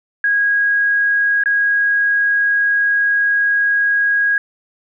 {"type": "tone with dropouts", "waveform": "sine", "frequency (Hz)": 1645, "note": "G#6", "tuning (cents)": -17, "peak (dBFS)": -12, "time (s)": [0.24, 4.38], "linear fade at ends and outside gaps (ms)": 2, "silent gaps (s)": [1.437, 1.458], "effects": []}